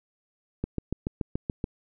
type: click train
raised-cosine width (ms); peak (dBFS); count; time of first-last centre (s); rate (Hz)
3; -15; 8; 0.64-1.641; 6.99
effects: none